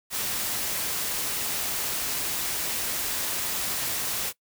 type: noise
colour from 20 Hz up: white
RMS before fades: -29 dBFS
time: 0.1-4.33 s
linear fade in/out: 50 ms
effects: noise-tail reverb RT60 0.1 s tail -20 dB re dry